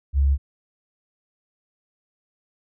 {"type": "tone", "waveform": "sine", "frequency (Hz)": 69.3, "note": "C#2", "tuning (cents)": 0, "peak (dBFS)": -15, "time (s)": [0.13, 0.38], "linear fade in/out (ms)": 50, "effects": []}